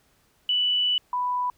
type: tone pair in turn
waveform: sine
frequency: 2968 / 990.5 Hz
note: F#7 / B5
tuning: +5 / +5 cents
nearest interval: octave + perfect fifth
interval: 1900 cents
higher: first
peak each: -20 / -23 dBFS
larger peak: first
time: 0.49-0.98 / 1.13-1.5 s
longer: first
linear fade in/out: 2 ms
effects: pink hiss -64 dBFS RMS until 1.57 s